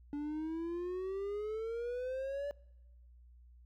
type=exponential sweep; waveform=triangle; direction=up; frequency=287.6 to 580 Hz; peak=-34 dBFS; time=0.13-2.51 s; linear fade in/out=0 ms; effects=noise-tail reverb RT60 1.0 s tail -25 dB re dry + added 60 Hz sine -56 dBFS peak until 3.65 s